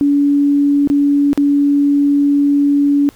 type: tone with dropouts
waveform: sine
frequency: 285.3 Hz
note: C#4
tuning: 50 cents sharp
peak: -9 dBFS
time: 0.01-3.09 s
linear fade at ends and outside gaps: 0 ms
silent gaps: 0.874-0.9 / 1.331-1.376 s
effects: pink hiss -47 dBFS RMS until 3.15 s